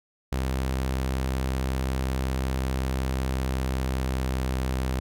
sawtooth tone with pitch glide, 65.41 to 64.7 Hz, C2 to C2, 0 to -19 cents, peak -21 dBFS, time 0.32-5 s, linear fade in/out 5 ms, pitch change -19 cents, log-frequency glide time 3.2-4.52 s, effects none

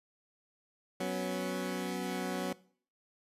20% pulse chord, F# suspended fourth, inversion none, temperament equal, 185 / 246.9 / 277.2 Hz, F#3 / B3 / C#4, 0 / 0 / 0 cents, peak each -31 / -34 / -35 dBFS, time 1-2.53 s, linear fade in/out 5 ms, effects noise-tail reverb RT60 0.5 s tail -20 dB re dry + resampled to 32000 Hz

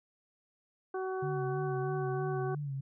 harmonic tone, 376.3 Hz, F#4, 29 cents sharp, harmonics 1 / 2 / 3 / 4, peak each -34 / -40 / -44 / -46 dBFS, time 0.94-2.55 s, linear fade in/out 5 ms
sine tone with vibrato, 141.3 Hz, C#3, 34 cents sharp, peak -34 dBFS, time 1.22-2.81 s, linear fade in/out 10 ms, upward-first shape sine, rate 3.1 Hz, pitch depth 74 cents each way
effects none

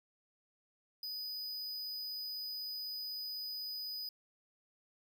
square tone, 4978 Hz, D#8, in tune, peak -40 dBFS, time 1.03-4.09 s, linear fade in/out 2 ms, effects none

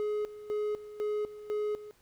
triangle tone with tremolo, 420.8 Hz, G#4, 23 cents sharp, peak -27 dBFS, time 0-1.91 s, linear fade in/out 0 ms, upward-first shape square, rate 2 Hz, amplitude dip 80%, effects pink hiss -66 dBFS RMS until 2.01 s

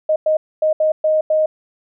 sine tone bursts at uneven times, 622.3 Hz, D#5, in tune, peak -12 dBFS, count 6, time 0.09-0.16 / 0.26-0.37 / 0.62-0.73 / 0.8-0.92 / 1.04-1.21 / 1.3-1.46 s, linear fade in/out 5 ms, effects none

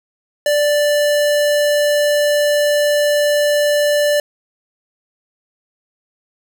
square tone, 587.3 Hz, D5, in tune, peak -13 dBFS, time 0.46-4.2 s, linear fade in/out 2 ms, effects none

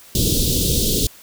pink band-stop noise, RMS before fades -18 dBFS, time 0.15-1.07 s, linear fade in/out 2 ms, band 490 to 3200 Hz, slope 48 dB/octave, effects white hiss -45 dBFS RMS until 1.22 s

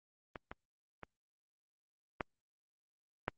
clicks, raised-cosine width 0.5 ms, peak -27 / -28 / -30 / -19 / -18 dBFS, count 5, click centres 0.358 / 0.515 / 1.033 / 2.208 / 3.281 s, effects Opus 24 kbps

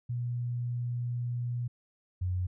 sine tone pair in turn, 121.2 / 90.99 Hz, B2 / F#2, -32 / -28 cents, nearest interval perfect fourth, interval 496 cents, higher first, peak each -30 / -28 dBFS, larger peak second, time 0.09-1.68 / 2.21-2.47 s, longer first, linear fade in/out 10 ms, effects none

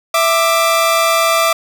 sawtooth tone pair together, 660.3 / 1183 Hz, E5 / D6, +3 / +12 cents, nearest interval minor seventh, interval 1009 cents, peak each -10 dBFS, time 0.14-1.53 s, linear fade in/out 5 ms, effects none

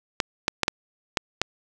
clicks, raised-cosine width 0.2 ms, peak -3 dBFS, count 6, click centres 0.202 / 0.481 / 0.633 / 0.681 / 1.172 / 1.416 s, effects none

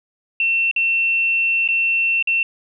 sine tone with dropouts, 2700 Hz, E7, 41 cents sharp, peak -15 dBFS, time 0.4-2.43 s, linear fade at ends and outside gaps 2 ms, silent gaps 0.713-0.762 / 1.677-1.687 / 2.226-2.273 s, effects none

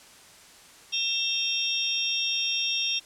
sine tone cluster, 2699 / 3225 / 3644 / 5580 Hz, E7 / G7 / A#7 / F8, +40 / +48 / -40 / -2 cents, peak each -31 / -31 / -29 / -30 dBFS, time 0.92-3 s, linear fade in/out 20 ms, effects white hiss -51 dBFS RMS until 3.05 s + low-pass 9000 Hz 12 dB/octave

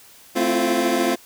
25% pulse chord, F major seventh, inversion first, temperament equal with one note detuned, 220 / 261.6 / 335.6 / 349.2 Hz, A3 / C4 / E4 / F4, 0 / 0 / +31 / 0 cents, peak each -23 / -19 / -22 / -18 dBFS, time 0.35-1.16 s, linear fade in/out 20 ms, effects white hiss -48 dBFS RMS until 1.25 s

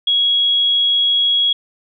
sine tone, 3322 Hz, G#7, in tune, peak -12 dBFS, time 0.07-1.53 s, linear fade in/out 5 ms, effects none

